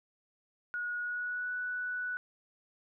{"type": "tone with pitch glide", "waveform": "sine", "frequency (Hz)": [1451, 1481.5], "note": ["F#6", "F#6"], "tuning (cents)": [-34, 2], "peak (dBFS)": -33, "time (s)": [0.74, 2.17], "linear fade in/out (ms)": 0, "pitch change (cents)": 36, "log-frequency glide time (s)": [1, 1.53], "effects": []}